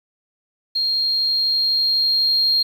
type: tone with level ramp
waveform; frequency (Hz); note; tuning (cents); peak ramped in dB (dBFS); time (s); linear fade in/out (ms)
sine; 4224; C8; +16; -17 to -13; 0.75-2.63; 10
effects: tanh soft clip ceiling -10 dBFS + 8-bit